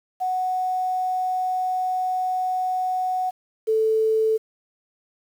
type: tone pair in turn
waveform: sine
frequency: 740 / 440 Hz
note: F#5 / A4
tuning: 0 / 0 cents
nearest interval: major sixth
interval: 900 cents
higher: first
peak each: -21 / -17 dBFS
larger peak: second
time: 0.2-3.31 / 3.67-4.38 s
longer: first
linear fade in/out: 20 ms
effects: 8-bit